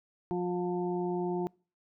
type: harmonic tone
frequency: 177.8 Hz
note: F3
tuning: 31 cents sharp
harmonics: 1 / 2 / 4 / 5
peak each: -34 / -31 / -40 / -41 dBFS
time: 0.31-1.47 s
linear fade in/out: 0 ms
effects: noise-tail reverb RT60 0.4 s tail -26 dB re dry